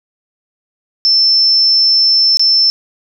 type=tone with dropouts; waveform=sine; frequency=5320 Hz; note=E8; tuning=15 cents sharp; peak=-7 dBFS; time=1.05-2.7 s; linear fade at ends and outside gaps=0 ms; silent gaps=2.371-2.395 s; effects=none